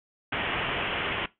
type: low-pass noise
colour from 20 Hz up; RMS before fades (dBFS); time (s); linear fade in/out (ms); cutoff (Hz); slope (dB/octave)
white; -30; 0.32-1.26; 5; 3200; 96
effects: noise-tail reverb RT60 0.2 s tail -19 dB re dry